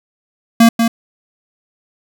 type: tone with echo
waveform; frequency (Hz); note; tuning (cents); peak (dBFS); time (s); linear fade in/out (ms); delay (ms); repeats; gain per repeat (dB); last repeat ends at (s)
square; 230; A#3; -23; -5; 0.6-0.69; 5; 190; 1; -6; 0.88
effects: none